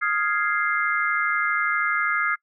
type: chord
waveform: sine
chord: F minor seventh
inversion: third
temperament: equal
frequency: 1244.5 / 1396.9 / 1661.2 / 2093 Hz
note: Eb6 / F6 / Ab6 / C7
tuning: 0 / 0 / 0 / 0 cents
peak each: -26 dBFS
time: 0.01-2.36 s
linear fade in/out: 20 ms
effects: noise-tail reverb RT60 0.1 s tail -25 dB re dry